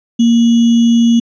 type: tone with sample-and-hold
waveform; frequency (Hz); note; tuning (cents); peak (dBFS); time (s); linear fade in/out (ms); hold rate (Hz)
sine; 233.1; A#3; 0; -6; 0.19-1.2; 10; 3150
effects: resampled to 16000 Hz